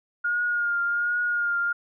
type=tone with vibrato; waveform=sine; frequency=1422 Hz; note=F6; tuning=31 cents sharp; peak=-22 dBFS; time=0.24-1.73 s; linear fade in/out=10 ms; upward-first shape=triangle; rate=1.3 Hz; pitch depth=34 cents each way; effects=none